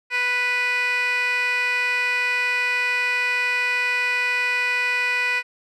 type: tone with band-pass filter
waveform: 15% pulse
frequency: 493.9 Hz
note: B4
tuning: in tune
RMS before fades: -22 dBFS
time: 0.1-5.43 s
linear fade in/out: 50 ms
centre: 2400 Hz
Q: 4.1
effects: none